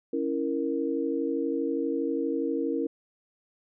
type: chord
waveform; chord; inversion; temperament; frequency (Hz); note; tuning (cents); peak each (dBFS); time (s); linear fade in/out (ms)
sine; A# diminished; first; equal; 277.2 / 329.6 / 466.2; C#4 / E4 / A#4; 0 / 0 / 0; -30; 0.13-2.87; 5
effects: none